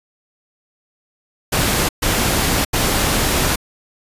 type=noise bursts at uneven times; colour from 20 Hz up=pink; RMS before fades=-17 dBFS; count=3; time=1.52-1.89 / 2.02-2.65 / 2.73-3.56 s; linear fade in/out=10 ms; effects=resampled to 32000 Hz